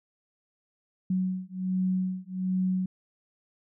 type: beating tone pair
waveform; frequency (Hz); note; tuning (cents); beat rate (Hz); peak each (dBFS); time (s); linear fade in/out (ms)
sine; 185 / 186.3; F#3 / F#3; 0 / +12; 1.3; -29; 1.1-2.86; 5
effects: none